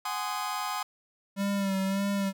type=chord; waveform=40% pulse; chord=Ab dominant seventh; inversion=third; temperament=just; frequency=747.5 / 830.6 / 1038.3 / 1245.9 Hz; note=Gb5 / Ab5 / C6 / Eb6; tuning=+17 / 0 / -14 / +2 cents; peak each=-37 / -35 / -35 / -35 dBFS; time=0.05-0.83 s; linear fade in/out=5 ms
type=tone with vibrato; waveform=square; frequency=196 Hz; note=G3; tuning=in tune; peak=-27 dBFS; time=1.36-2.33 s; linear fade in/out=50 ms; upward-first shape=sine; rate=1.7 Hz; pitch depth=39 cents each way
effects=none